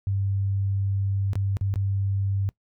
sine tone with dropouts, 98.3 Hz, G2, 5 cents sharp, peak -22 dBFS, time 0.07-2.49 s, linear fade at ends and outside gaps 0 ms, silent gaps 1.333-1.355 / 1.569-1.611 / 1.74-1.758 s, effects noise-tail reverb RT60 0.1 s tail -22 dB re dry

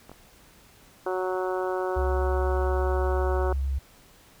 clicks, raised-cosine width 1 ms, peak -30 dBFS, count 2, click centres 0.095 / 0.116 s
harmonic tone, 185 Hz, F#3, in tune, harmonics 2 / 3 / 4 / 5 / 6 / 7 / 8, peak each -28 / -32 / -34 / -36 / -38 / -39 / -40 dBFS, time 1.06-3.53 s, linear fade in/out 5 ms
sine tone with vibrato, 67.7 Hz, C#2, 40 cents flat, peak -24 dBFS, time 1.96-3.79 s, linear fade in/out 10 ms, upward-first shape sine, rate 8.3 Hz, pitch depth 12 cents each way
effects pink hiss -55 dBFS RMS until 4.4 s

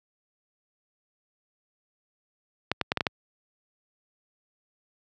clicks, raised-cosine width 0.3 ms, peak -8 dBFS, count 6, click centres 2.716 / 2.813 / 2.919 / 2.973 / 3.008 / 3.068 s, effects high-pass 80 Hz 12 dB/octave

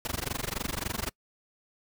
pink noise with amplitude modulation, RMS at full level -30 dBFS, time 0.05-1.1 s, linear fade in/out 0 ms, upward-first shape sine, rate 23.6 Hz, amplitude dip 100%, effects noise-tail reverb RT60 0.1 s tail -26 dB re dry

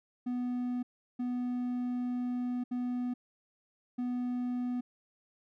triangle tone bursts at uneven times, 246.9 Hz, B3, in tune, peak -29 dBFS, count 4, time 0.26-0.83 / 1.19-2.64 / 2.71-3.14 / 3.98-4.81 s, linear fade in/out 10 ms, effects none

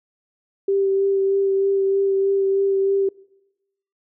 sine tone with vibrato, 391.3 Hz, G4, 3 cents flat, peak -16 dBFS, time 0.68-3.09 s, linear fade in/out 5 ms, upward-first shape sine, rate 3.2 Hz, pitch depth 14 cents each way, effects noise-tail reverb RT60 0.9 s tail -22 dB re dry

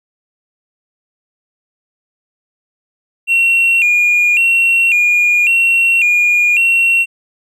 triangle tone with vibrato, 2575 Hz, E7, 41 cents flat, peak -6 dBFS, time 3.27-7.06 s, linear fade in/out 50 ms, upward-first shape square, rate 0.91 Hz, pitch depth 100 cents each way, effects tanh soft clip ceiling -4 dBFS

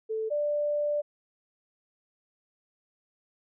sine tone pair in turn, 440 / 589.4 Hz, A4 / D5, 0 / +6 cents, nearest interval perfect fourth, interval 506 cents, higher second, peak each -28 / -25 dBFS, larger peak second, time 0.09-0.3 / 0.3-1.02 s, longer second, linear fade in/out 20 ms, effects none

